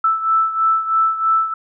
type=beating tone pair; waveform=sine; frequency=1318.5 / 1321.6 Hz; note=E6 / E6; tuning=0 / +4 cents; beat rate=3.1 Hz; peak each=-15 / -20 dBFS; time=0.04-1.54 s; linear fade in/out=5 ms; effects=none